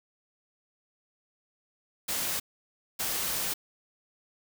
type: noise bursts at uneven times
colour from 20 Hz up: white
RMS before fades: -31 dBFS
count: 2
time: 2.08-2.4 / 2.99-3.54 s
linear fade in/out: 10 ms
effects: none